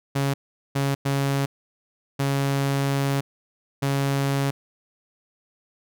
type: tone bursts at uneven times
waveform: sawtooth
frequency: 138.5 Hz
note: C#3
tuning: 1 cent flat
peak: -17 dBFS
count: 5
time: 0.15-0.34 / 0.75-0.95 / 1.05-1.46 / 2.19-3.21 / 3.82-4.51 s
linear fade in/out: 10 ms
effects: none